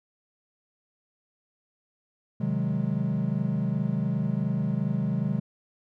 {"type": "chord", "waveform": "triangle", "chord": "Ab dominant seventh", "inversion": "first", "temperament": "equal", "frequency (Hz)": [130.81, 155.56, 185, 207.7], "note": ["C3", "Eb3", "Gb3", "Ab3"], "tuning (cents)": [0, 0, 0, 0], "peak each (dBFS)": -28, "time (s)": [2.4, 5.4], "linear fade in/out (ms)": 10, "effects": []}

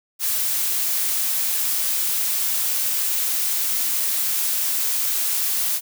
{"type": "noise", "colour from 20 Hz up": "blue", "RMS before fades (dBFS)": -22, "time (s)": [0.19, 5.81], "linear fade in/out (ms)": 50, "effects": []}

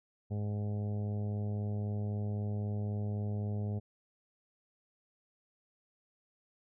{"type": "harmonic tone", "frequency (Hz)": 103.83, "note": "G#2", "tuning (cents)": 0, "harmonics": [1, 2, 3, 4, 5, 6, 7, 8], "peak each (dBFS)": [-33, -40, -53, -47, -52, -53, -55, -62], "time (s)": [0.3, 3.8], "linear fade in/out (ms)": 20, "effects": []}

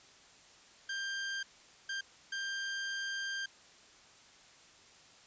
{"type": "tone bursts at uneven times", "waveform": "sawtooth", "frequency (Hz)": 1587, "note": "G6", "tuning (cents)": 21, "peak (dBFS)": -32, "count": 3, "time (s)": [[0.89, 1.43], [1.89, 2.01], [2.32, 3.46]], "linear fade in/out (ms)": 5, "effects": ["white hiss -59 dBFS RMS until 5.26 s", "resampled to 16000 Hz"]}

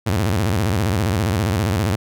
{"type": "tone with vibrato", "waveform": "sawtooth", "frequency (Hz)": 98.8, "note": "G2", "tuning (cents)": 14, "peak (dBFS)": -13, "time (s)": [0.06, 1.96], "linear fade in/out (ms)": 10, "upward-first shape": "square", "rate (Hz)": 15, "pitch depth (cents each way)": 210, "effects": []}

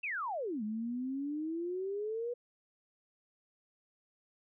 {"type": "exponential two-way sweep", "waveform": "sine", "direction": "down then up", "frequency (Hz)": [2746, 208.7, 490.6], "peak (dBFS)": -34, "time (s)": [0.03, 2.34], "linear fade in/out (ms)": 10, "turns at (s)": 0.63, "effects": []}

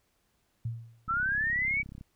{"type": "tone with exponential decay", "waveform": "sine", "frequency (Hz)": 115.3, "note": "A#2", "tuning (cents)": -19, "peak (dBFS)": -28, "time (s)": [0.65, 1.09], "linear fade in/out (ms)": 5, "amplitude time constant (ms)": 95}
{"type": "linear sweep", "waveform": "sine", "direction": "up", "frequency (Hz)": [1297, 2300], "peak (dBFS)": -26, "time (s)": [1.08, 1.83], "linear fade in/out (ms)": 20}
{"type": "click train", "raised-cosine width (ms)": 5, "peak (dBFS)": -32, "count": 32, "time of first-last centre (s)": [1.08, 2.011], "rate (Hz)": 33.3}
{"effects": ["pink hiss -73 dBFS RMS until 2.15 s"]}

